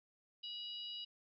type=harmonic tone; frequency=970 Hz; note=B5; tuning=31 cents flat; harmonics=3 / 4 / 5; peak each=-45 / -49 / -52 dBFS; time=0.43-1.05 s; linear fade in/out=10 ms; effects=none